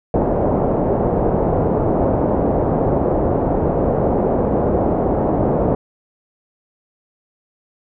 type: low-pass noise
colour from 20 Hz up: white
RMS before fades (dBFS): -17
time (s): 0.14-5.75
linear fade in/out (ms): 2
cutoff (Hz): 680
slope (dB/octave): 24
effects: none